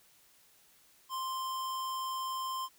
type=tone; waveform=square; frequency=1046.5 Hz; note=C6; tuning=in tune; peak=-35 dBFS; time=1.09-2.69 s; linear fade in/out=50 ms; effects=white hiss -64 dBFS RMS until 2.78 s